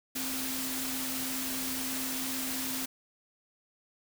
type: tone in noise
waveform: sine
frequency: 261.6 Hz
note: C4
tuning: in tune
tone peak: -38 dBFS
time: 0.15-2.86 s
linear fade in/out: 10 ms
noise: white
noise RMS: -35 dBFS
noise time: 0.15-2.86 s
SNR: -6 dB
effects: none